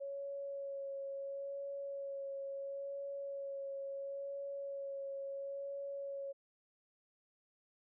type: tone with vibrato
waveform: sine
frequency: 554.4 Hz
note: C#5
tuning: in tune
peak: -40 dBFS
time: 0-6.33 s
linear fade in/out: 20 ms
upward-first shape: sine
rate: 0.73 Hz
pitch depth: 14 cents each way
effects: none